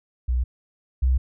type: tone pair in turn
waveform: sine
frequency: 61.74 / 64.19 Hz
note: B1 / C2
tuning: 0 / -32 cents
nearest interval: minor second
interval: 68 cents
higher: second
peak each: -19 / -16 dBFS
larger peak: second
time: 0.28-0.44 / 1.02-1.18 s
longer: neither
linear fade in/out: 10 ms
effects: none